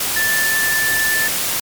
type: tone in noise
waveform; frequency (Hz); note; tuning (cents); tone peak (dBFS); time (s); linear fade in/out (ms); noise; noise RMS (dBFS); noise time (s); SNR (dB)
sine; 1760; A6; 0; -16; 0.16-1.28; 5; white; -20; 0-1.6; +1
effects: MP3 96 kbps